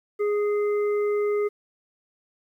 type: harmonic tone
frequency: 414.6 Hz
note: G#4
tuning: 3 cents flat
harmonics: 1 / 3 / 5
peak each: -21 / -36 / -39 dBFS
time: 0.19-1.49 s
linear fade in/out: 20 ms
effects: 10-bit